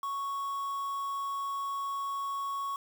triangle tone with quantisation, 1108.7 Hz, C#6, in tune, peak -30 dBFS, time 0.03-2.76 s, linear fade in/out 2 ms, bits 8, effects none

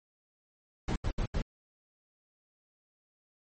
brown noise bursts at uneven times, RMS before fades -30 dBFS, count 4, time 0.88-0.96 / 1.04-1.11 / 1.18-1.26 / 1.34-1.42 s, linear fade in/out 5 ms, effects MP3 32 kbps

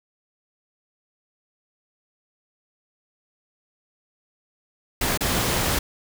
pink noise with dropouts, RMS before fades -23 dBFS, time 5.01-5.79 s, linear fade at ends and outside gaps 5 ms, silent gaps 5.175-5.207 s, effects none

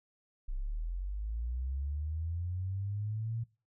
sine linear sweep, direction up, 30.5 to 116.54 Hz, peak -33 dBFS, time 0.48-3.44 s, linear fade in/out 10 ms, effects noise-tail reverb RT60 0.3 s tail -20 dB re dry

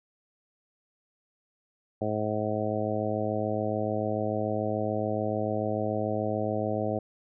harmonic tone, 106.9 Hz, A2, 49 cents flat, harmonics 1 / 2 / 3 / 4 / 5 / 6 / 7, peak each -34 / -34 / -35 / -35 / -33 / -33 / -36 dBFS, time 2.01-6.99 s, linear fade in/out 5 ms, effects none

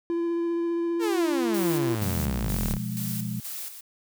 triangle tone with vibrato, 339 Hz, E4, 49 cents sharp, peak -22 dBFS, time 0.1-1.95 s, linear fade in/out 0 ms, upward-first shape triangle, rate 15 Hz, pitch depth 13 cents each way
sawtooth exponential sweep, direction down, 477 to 32.65 Hz, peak -23 dBFS, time 0.99-2.79 s, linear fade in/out 50 ms
blue noise with tremolo, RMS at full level -35 dBFS, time 1.54-3.81 s, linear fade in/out 5 ms, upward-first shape square, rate 2.1 Hz, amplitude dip 60%
sine chord, F diminished, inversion second, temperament equal, 123.47 / 174.61 / 207.7 Hz, Cb3 / F3 / Ab3, 0 / 0 / 0 cents, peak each -32 / -34 / -32 dBFS, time 2.02-3.4 s, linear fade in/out 0 ms
effects none

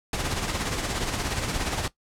pink noise with tremolo, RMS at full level -26 dBFS, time 0.13-1.88 s, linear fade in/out 2 ms, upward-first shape sine, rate 17 Hz, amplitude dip 50%, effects noise-tail reverb RT60 0.1 s tail -17 dB re dry + low-pass 9000 Hz 12 dB/octave

